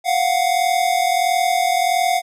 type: tone pair together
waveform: square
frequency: 698.5 / 740 Hz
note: F5 / F#5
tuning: 0 / 0 cents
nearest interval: minor second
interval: 100 cents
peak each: -19 dBFS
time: 0.04-2.22 s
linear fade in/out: 50 ms
effects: resampled to 32000 Hz